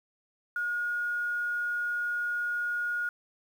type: tone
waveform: sine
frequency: 1437 Hz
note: F6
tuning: 49 cents sharp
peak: -28 dBFS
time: 0.56-3.09 s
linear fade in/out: 2 ms
effects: 9-bit